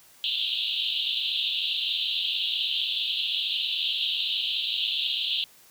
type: band-pass noise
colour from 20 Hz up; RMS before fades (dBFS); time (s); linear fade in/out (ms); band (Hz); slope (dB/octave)
pink; -28; 0.24-5.44; 0; 2800 to 4000; 96
effects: white hiss -55 dBFS RMS until 5.7 s